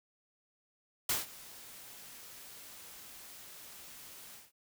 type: noise with ADSR envelope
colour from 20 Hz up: white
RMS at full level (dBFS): -30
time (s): 1.09-4.52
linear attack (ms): 5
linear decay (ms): 160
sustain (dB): -21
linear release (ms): 180
effects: none